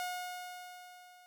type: tone with level ramp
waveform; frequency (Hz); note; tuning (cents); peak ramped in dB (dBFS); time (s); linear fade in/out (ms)
sawtooth; 722; F#5; -43; -31 to -53; 0-1.26; 0
effects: none